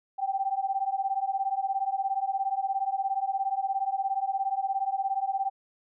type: beating tone pair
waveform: sine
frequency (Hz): 771 / 788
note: G5 / G5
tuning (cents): -29 / +9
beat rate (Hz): 17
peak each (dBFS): -29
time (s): 0.18-5.5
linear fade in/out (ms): 20
effects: none

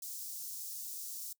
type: high-pass noise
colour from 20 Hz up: white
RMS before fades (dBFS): -43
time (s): 0.02-1.33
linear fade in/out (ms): 5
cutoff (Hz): 5200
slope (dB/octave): 24
effects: noise-tail reverb RT60 0.1 s tail -23 dB re dry

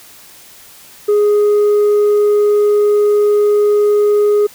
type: tone with tanh clipping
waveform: sine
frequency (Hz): 415.3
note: G#4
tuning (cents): 0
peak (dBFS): -9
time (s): 1.08-4.47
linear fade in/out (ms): 10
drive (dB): 2
effects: white hiss -40 dBFS RMS until 4.54 s

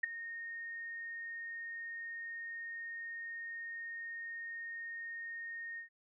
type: tone with ADSR envelope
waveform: sine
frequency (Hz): 1848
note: A#6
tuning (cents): -16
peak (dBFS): -26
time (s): 0.03-5.89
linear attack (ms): 9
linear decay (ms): 9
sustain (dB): -15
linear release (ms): 110
effects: none

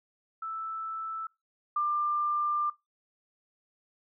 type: tone pair in turn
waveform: sine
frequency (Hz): 1318.5 / 1191.9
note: E6 / D6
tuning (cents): 0 / +25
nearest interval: major second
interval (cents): 175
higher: first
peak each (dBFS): -33 / -25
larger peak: second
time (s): 0.42-1.27 / 1.76-2.7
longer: second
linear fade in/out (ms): 5
effects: noise-tail reverb RT60 0.2 s tail -22 dB re dry

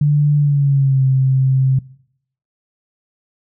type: tone with pitch glide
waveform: sine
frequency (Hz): 146.83 to 132.33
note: D3 to C3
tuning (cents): 0 to +20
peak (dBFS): -10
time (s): 0.01-1.79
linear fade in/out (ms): 5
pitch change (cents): -180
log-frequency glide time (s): 0.37-1.04
effects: noise-tail reverb RT60 0.7 s tail -22 dB re dry

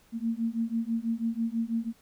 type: beating tone pair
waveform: sine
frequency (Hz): 225.8 / 231.9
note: A3 / A#3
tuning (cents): +45 / -9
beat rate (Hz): 6.1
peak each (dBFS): -30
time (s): 0.12-1.93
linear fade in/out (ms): 50
effects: pink hiss -62 dBFS RMS until 2.01 s

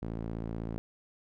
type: tone with band-pass filter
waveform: sawtooth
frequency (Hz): 56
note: A1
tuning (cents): +31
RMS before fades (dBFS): -37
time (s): 0.02-0.78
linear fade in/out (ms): 0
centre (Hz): 240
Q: 0.74
effects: none

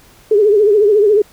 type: tone with vibrato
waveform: sine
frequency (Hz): 416.6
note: G#4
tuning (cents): +5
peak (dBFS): -7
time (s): 0.31-1.22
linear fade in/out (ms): 5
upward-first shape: triangle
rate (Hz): 14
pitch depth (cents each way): 110
effects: pink hiss -46 dBFS RMS until 1.32 s

